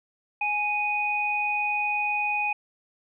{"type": "tone pair together", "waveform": "sine", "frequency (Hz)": [833, 2487], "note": ["G#5", "D#7"], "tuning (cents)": [5, -1], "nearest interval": "octave + perfect fifth", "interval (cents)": 1894, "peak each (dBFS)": [-28, -25], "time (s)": [0.41, 2.53], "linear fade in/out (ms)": 5, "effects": []}